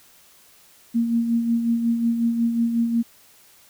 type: tone with tremolo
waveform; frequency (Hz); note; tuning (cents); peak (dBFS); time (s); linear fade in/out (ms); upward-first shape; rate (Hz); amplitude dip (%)
sine; 232.5; A#3; -4; -16; 0.94-3.03; 20; sine; 5.5; 50
effects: white hiss -53 dBFS RMS until 3.69 s